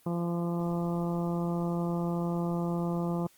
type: harmonic tone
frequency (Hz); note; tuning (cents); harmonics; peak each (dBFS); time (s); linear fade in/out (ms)
171.7; F3; -29; 1 / 2 / 3 / 4 / 5 / 6 / 7; -29 / -35 / -39 / -41 / -43 / -45 / -46; 0.06-3.27; 5
effects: white hiss -62 dBFS RMS until 3.37 s + Opus 24 kbps